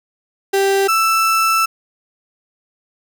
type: tone pair in turn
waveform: 35% pulse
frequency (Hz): 392 / 1324.3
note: G4 / E6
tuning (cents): 0 / +8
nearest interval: octave + major sixth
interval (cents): 2108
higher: second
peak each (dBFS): -11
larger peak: neither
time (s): 0.53-0.88 / 0.88-1.66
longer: second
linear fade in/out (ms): 10
effects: none